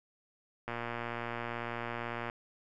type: click train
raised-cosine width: 0.5 ms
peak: -22 dBFS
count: 192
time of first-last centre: 0.68-2.299 s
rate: 118 Hz
effects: none